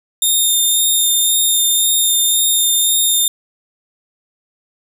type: tone with vibrato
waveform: 10% pulse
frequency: 3647 Hz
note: A#7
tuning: 39 cents flat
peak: -5 dBFS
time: 0.22-3.28 s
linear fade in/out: 2 ms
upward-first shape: sine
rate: 1.9 Hz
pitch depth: 15 cents each way
effects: none